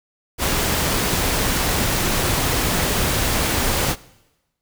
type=noise; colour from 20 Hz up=pink; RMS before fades=-20 dBFS; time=0.38-3.96 s; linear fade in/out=50 ms; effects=noise-tail reverb RT60 1.0 s tail -21 dB re dry